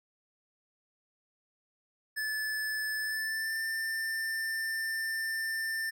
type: tone with pitch glide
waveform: square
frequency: 1736 to 1790 Hz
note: A6 to A6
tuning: -24 to +29 cents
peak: -32 dBFS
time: 2.16-5.91 s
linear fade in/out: 20 ms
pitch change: +53 cents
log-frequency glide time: 2.98-3.62 s
effects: none